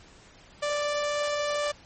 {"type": "tone", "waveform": "sawtooth", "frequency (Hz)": 587.3, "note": "D5", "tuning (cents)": 0, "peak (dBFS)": -22, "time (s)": [0.62, 1.72], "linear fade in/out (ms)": 10, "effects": ["pink hiss -53 dBFS RMS until 1.85 s", "MP3 32 kbps"]}